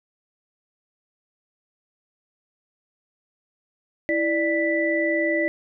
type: tone cluster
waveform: sine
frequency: 328.8 / 592 / 1977 Hz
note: E4 / D5 / B6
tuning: -4 / +14 / +1 cents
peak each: -24 dBFS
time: 4.09-5.48 s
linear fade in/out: 0 ms
effects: none